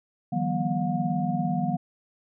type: tone cluster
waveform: sine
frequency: 155.4 / 172.9 / 193.3 / 241.8 / 717 Hz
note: D#3 / F3 / G3 / B3 / F5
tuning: -2 / -17 / -24 / -36 / +45 cents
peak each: -30 dBFS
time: 0.32-1.77 s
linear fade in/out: 10 ms
effects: none